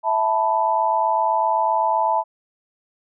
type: chord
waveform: sine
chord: E suspended fourth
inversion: none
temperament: equal with one note detuned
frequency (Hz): 655.8 / 880 / 987.8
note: E5 / A5 / B5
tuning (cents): -9 / 0 / 0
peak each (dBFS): -23 / -19 / -22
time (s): 0.03-2.24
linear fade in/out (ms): 50
effects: none